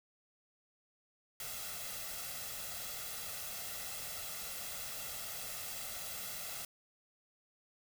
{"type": "noise with comb filter", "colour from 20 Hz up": "white", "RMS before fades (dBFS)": -43, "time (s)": [1.4, 6.65], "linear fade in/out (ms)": 2, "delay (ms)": 1.5, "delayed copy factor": 0.65, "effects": []}